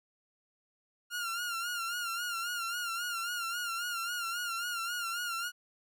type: tone with vibrato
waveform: sawtooth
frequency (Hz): 1400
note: F6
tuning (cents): +4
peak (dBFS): -30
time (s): 1.1-5.52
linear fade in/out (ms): 50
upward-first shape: sine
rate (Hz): 3.7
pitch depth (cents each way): 64
effects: none